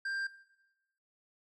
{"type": "tone with tanh clipping", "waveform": "sine", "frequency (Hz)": 1586, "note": "G6", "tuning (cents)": 20, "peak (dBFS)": -35, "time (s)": [0.05, 0.27], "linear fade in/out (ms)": 5, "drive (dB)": 7, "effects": ["noise-tail reverb RT60 1.0 s tail -17 dB re dry"]}